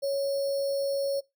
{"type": "tone with sample-and-hold", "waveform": "sine", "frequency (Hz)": 554.4, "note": "C#5", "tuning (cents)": 0, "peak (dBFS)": -25, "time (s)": [0.02, 1.21], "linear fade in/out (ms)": 20, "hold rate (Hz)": 4900, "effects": ["noise-tail reverb RT60 0.2 s tail -21 dB re dry"]}